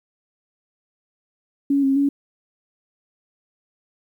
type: tone with pitch steps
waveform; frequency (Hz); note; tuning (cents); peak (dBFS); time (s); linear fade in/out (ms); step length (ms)
sine; 279.8 / 270.9 / 281.3; C#4 / C#4 / C#4; +16 / -40 / +26; -15; 1.7-2.09; 5; 130
effects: 9-bit